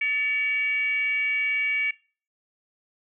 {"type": "tone with frequency modulation", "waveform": "sine", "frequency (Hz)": 2269, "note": "C#7", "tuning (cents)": 40, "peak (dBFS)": -22, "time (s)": [0.01, 1.91], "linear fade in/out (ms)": 5, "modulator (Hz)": 508, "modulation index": 0.47, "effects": ["noise-tail reverb RT60 0.4 s tail -21 dB re dry"]}